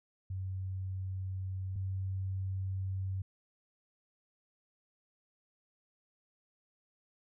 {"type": "tone pair in turn", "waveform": "sine", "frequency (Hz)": [94.4, 95.22], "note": ["F#2", "G2"], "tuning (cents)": [35, -50], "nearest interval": "unison", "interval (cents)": 15, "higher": "second", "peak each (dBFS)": [-35, -33], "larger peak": "second", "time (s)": [[0.3, 1.76], [1.76, 3.22]], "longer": "neither", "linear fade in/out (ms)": 5, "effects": []}